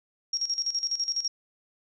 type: tone with tremolo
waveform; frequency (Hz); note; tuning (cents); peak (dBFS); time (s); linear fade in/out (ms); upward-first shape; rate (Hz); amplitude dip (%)
sine; 5588; F8; 0; -24; 0.33-1.28; 5; square; 12; 75
effects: resampled to 22050 Hz